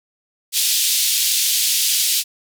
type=band-pass noise; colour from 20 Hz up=pink; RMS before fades=-18 dBFS; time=0.52-2.24 s; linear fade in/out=50 ms; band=3200 to 16000 Hz; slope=24 dB/octave; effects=none